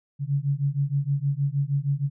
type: beating tone pair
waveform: sine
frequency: 137.7 / 144.1 Hz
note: C#3 / D3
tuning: -11 / -33 cents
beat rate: 6.4 Hz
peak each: -25 dBFS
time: 0.19-2.1 s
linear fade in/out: 50 ms
effects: none